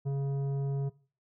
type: tone with tanh clipping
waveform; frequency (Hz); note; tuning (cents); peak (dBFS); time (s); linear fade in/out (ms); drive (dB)
sine; 138.59; C#3; 0; -30; 0.05-0.9; 20; 10
effects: noise-tail reverb RT60 0.4 s tail -20 dB re dry